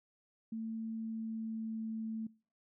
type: tone with pitch glide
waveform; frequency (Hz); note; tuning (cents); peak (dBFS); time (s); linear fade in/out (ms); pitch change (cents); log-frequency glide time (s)
sine; 223.7 to 221.9; A3 to A3; +29 to +15; -37; 0.52-2.27; 5; -14; 0.89-1.88
effects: noise-tail reverb RT60 0.4 s tail -24 dB re dry